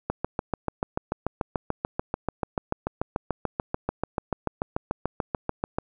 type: click train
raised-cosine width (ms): 1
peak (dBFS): -11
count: 40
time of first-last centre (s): 0.1-5.785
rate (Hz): 6.86
effects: none